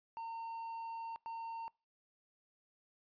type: tone bursts at uneven times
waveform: triangle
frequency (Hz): 913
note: A#5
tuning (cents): -36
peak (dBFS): -39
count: 2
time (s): 0.17-1.16 / 1.26-1.68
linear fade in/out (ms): 0
effects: noise-tail reverb RT60 0.3 s tail -25 dB re dry + resampled to 11025 Hz